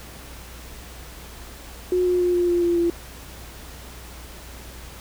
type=tone with pitch steps; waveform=sine; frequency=362.6 / 359.1 / 355.5 / 352.1 / 348.6 / 345.2 / 341.9 Hz; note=F#4 / F4 / F4 / F4 / F4 / F4 / F4; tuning=-35 / +48 / +31 / +14 / -3 / -20 / -37 cents; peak=-17 dBFS; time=1.92-2.9 s; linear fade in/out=2 ms; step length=140 ms; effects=added 60 Hz sine -41 dBFS peak until 5 s + pink hiss -42 dBFS RMS until 5 s